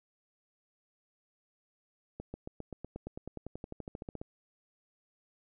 accelerating click train, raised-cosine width 2 ms, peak -27 dBFS, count 22, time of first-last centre 2.2-4.215 s, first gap 140 ms, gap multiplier 0.96, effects none

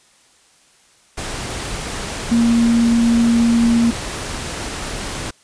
sine tone in noise, 233.1 Hz, A#3, in tune, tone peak -11 dBFS, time 2.31-3.91 s, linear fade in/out 10 ms, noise pink, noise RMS -26 dBFS, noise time 1.17-5.31 s, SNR +12 dB, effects white hiss -53 dBFS RMS until 5.43 s + resampled to 22050 Hz

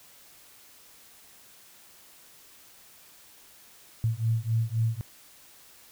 sine beating tone pair, 111.4 / 115.2 Hz, A2 / A#2, +22 / -20 cents, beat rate 3.8 Hz, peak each -27 dBFS, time 4.04-5.01 s, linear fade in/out 0 ms, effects white hiss -54 dBFS RMS until 5.91 s

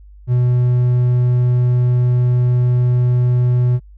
triangle tone, 123.47 Hz, B2, in tune, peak -9 dBFS, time 0.27-3.8 s, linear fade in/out 50 ms, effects added 50 Hz sine -38 dBFS peak until 3.97 s

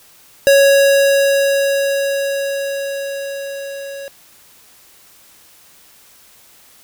square tone with level ramp, 554.4 Hz, C#5, in tune, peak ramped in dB -7 to -28 dBFS, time 0.47-4.08 s, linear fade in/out 0 ms, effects white hiss -47 dBFS RMS until 6.83 s

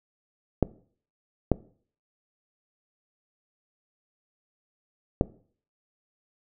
clicks, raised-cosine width 2 ms, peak -6 dBFS, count 3, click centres 0.627 / 1.517 / 5.211 s, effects noise-tail reverb RT60 0.5 s tail -20 dB re dry

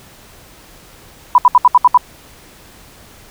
sine tone bursts, 990 Hz, B5, 4 cents sharp, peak -3 dBFS, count 7, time 1.35-1.975 s, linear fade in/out 2 ms, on 31 ms, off 68 ms, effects pink hiss -42 dBFS RMS until 3.3 s

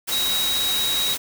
sine tone in noise, 3821 Hz, A#7, 42 cents sharp, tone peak -21 dBFS, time 0.11-1.15 s, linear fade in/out 20 ms, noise white, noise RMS -26 dBFS, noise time 0.07-1.18 s, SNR +2 dB, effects none

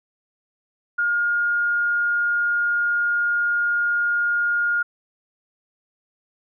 sine tone, 1421 Hz, F6, 30 cents sharp, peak -18 dBFS, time 0.98-4.83 s, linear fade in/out 10 ms, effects none

